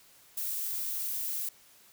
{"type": "noise", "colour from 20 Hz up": "violet", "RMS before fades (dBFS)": -34, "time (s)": [0.37, 1.49], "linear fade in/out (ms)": 5, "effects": ["white hiss -59 dBFS RMS until 1.92 s"]}